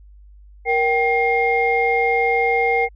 sine tone cluster, 470.2 / 776 / 2129 Hz, A#4 / G5 / C7, +15 / -18 / +30 cents, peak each -19 dBFS, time 0.65-2.89 s, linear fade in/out 50 ms, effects tanh soft clip ceiling -6 dBFS + added 50 Hz sine -42 dBFS peak until 2.95 s

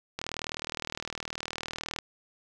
click train, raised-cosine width 0.2 ms, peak -16 dBFS, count 72, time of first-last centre 0.19-1.987 s, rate 39.5 Hz, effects none

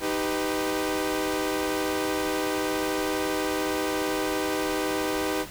sawtooth chord, Eb augmented, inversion none, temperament equal with one note detuned, 311.1 / 392 / 499.9 Hz, Eb4 / G4 / B4, 0 / 0 / +21 cents, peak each -25 / -26 / -27 dBFS, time 0-5.46 s, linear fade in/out 50 ms, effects pink hiss -42 dBFS RMS until 5.5 s

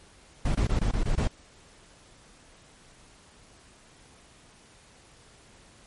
brown noise bursts, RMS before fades -24 dBFS, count 7, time 0.45-1.276 s, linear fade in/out 5 ms, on 100 ms, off 21 ms, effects pink hiss -55 dBFS RMS until 5.86 s + MP3 48 kbps

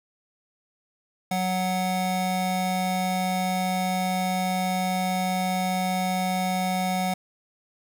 square tone pair together, 184.9 / 739.6 Hz, F#3 / F#5, -1 / -1 cents, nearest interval 2 octaves, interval 2400 cents, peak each -27 dBFS, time 1.31-7.14 s, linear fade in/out 5 ms, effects none

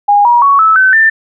sine tone with pitch steps, 818 / 956.1 / 1117.4 / 1306 / 1526.4 / 1784.1 Hz, G#5 / A#5 / C#6 / E6 / G6 / A6, -26 / +44 / +13 / -17 / -47 / +24 cents, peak -4 dBFS, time 0.08-1.1 s, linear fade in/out 10 ms, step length 170 ms, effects none

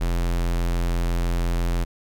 square tone, 43 Hz, F1, 26 cents flat, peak -21 dBFS, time 0-1.85 s, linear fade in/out 20 ms, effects none

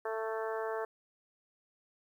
harmonic tone with a mistuned harmonic, 221.7 Hz, A3, 13 cents sharp, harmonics 2 / 3 / 4 / 5 / 6 / 7 / 8, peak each -36 / -40 / -42 / -44 / -46 / -47 / -48 dBFS, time 0.05-0.85 s, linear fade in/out 5 ms, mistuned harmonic 8, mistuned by -16 cents, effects 11-bit

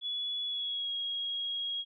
sine tone with pitch glide, 3403 to 3291 Hz, G#7 to G#7, +41 to -16 cents, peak -32 dBFS, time 0.01-1.85 s, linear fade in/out 50 ms, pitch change -57 cents, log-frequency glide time 0.45-0.93 s, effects none

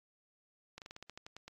slowing click train, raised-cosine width 0.2 ms, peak -30 dBFS, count 11, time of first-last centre 0.78-1.48 s, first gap 38 ms, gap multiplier 1.13, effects AAC 32 kbps

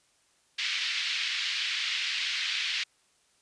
pink band-pass noise, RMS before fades -31 dBFS, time 0.58-2.84 s, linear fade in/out 10 ms, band 2100 to 4500 Hz, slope 24 dB/octave, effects white hiss -67 dBFS RMS until 3.41 s + resampled to 22050 Hz

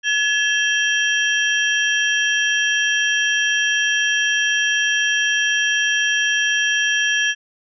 sine tone cluster, 1700 / 2688 / 3199 / 5730 Hz, G#6 / E7 / G7 / F8, +40 / +33 / +34 / +44 cents, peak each -18 / -24 / -22 / -27 dBFS, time 0.03-7.35 s, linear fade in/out 50 ms, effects none

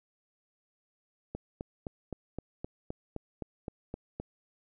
click train, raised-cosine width 2 ms, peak -23 dBFS, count 12, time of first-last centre 1.35-4.2 s, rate 3.86 Hz, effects none

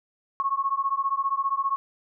sine beating tone pair, 1089 / 1104 Hz, C#6 / C#6, -31 / -7 cents, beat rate 15 Hz, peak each -26 dBFS, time 0.4-1.76 s, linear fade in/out 0 ms, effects none

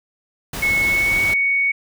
pink noise, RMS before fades -28 dBFS, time 0.53-1.34 s, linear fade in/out 5 ms
sine tone with pitch glide, 2196 to 2229 Hz, C#7 to C#7, -17 to +9 cents, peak -15 dBFS, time 0.62-1.72 s, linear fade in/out 10 ms, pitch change +26 cents, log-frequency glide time 0.84-1.19 s
effects none

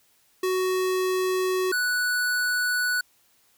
square tone pair in turn, 371.7 / 1478.7 Hz, F#4 / F#6, +8 / -1 cents, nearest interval 2 octaves, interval 2391 cents, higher second, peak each -23 dBFS, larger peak neither, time 0.43-1.72 / 1.72-3.01 s, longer neither, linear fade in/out 5 ms, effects white hiss -63 dBFS RMS until 3.57 s

